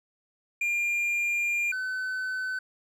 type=tone pair in turn; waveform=triangle; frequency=2400 / 1515.4 Hz; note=D7 / F#6; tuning=+37 / +41 cents; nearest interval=minor sixth; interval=796 cents; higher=first; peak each=-23 / -27 dBFS; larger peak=first; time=0.61-1.72 / 1.72-2.59 s; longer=first; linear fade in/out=5 ms; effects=none